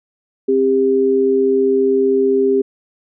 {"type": "tone pair together", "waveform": "sine", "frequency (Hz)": [264.1, 399.4], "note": ["C4", "G4"], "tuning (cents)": [16, 32], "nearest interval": "perfect fifth", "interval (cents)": 716, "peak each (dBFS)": [-18, -12], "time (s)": [0.48, 2.62], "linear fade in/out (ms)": 10, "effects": []}